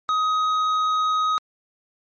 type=tone with hard clipping; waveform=sine; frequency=1259 Hz; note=D#6; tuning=20 cents sharp; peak=-20 dBFS; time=0.09-1.38 s; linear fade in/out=0 ms; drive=6 dB; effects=MP3 32 kbps